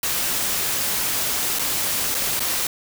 white noise with dropouts, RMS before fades -23 dBFS, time 0.03-2.67 s, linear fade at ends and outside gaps 2 ms, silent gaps 1.588-1.593 / 2.145-2.149 / 2.395-2.403 s, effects none

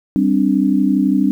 sine chord, G suspended fourth, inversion none, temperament equal, 196 / 261.6 / 293.7 Hz, G3 / C4 / D4, 0 / 0 / 0 cents, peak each -16 dBFS, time 0.16-1.31 s, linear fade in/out 0 ms, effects 8-bit

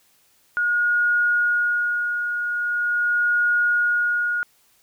sine tone with tremolo, 1439 Hz, F#6, 49 cents flat, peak -16 dBFS, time 0.57-4.43 s, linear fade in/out 0 ms, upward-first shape sine, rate 0.42 Hz, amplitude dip 50%, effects white hiss -60 dBFS RMS until 4.82 s

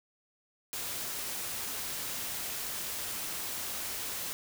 white noise, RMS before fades -37 dBFS, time 0.73-4.33 s, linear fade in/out 0 ms, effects none

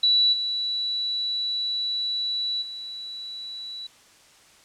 sine tone with level steps, 3940 Hz, B7, 5 cents flat, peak -16 / -24 / -33 dBFS, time 0.03-3.87 s, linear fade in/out 5 ms, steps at 0.32 / 2.61 s, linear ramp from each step 20 ms, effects white hiss -54 dBFS RMS until 4.64 s + low-pass 8000 Hz 12 dB/octave

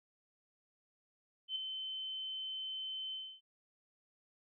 sine tone with ADSR envelope, 3070 Hz, G7, 37 cents flat, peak -33 dBFS, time 1.48-3.41 s, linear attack 78 ms, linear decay 5 ms, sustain -6 dB, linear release 280 ms, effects none

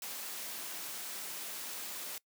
white high-pass noise, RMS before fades -42 dBFS, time 0.02-2.18 s, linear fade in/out 2 ms, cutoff 220 Hz, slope 12 dB/octave, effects noise-tail reverb RT60 0.1 s tail -22 dB re dry

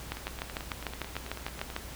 two click trains, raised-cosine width 0.3 ms, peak -23 / -16 dBFS, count 15 / 12, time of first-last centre 0.17-1.702 / 0.12-1.764 s, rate 9.14 / 6.69 Hz, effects added 60 Hz sine -45 dBFS peak until 1.95 s + pink hiss -45 dBFS RMS until 1.95 s

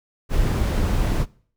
brown noise, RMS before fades -20 dBFS, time 0.29-1.26 s, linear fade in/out 50 ms, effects noise-tail reverb RT60 0.5 s tail -23 dB re dry

